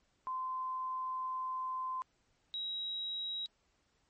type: tone pair in turn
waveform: sine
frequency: 1033 / 3841 Hz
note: C6 / B7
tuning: -22 / -49 cents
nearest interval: octave + major seventh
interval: 2273 cents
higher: second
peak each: -35 / -36 dBFS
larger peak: first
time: 0.27-2.02 / 2.54-3.46 s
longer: first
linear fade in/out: 0 ms
effects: pink hiss -75 dBFS RMS until 4.09 s + MP3 32 kbps